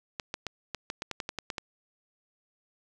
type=clicks; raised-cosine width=0.2 ms; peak=-16 dBFS; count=12; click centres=0.198 / 0.341 / 0.467 / 0.747 / 0.901 / 1.021 / 1.113 / 1.202 / 1.291 / 1.387 / 1.502 / 1.582 s; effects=8-bit